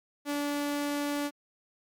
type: tone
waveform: sawtooth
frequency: 289.2 Hz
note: D4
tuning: 27 cents flat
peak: -25 dBFS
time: 0.25-1.31 s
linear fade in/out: 50 ms
effects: MP3 96 kbps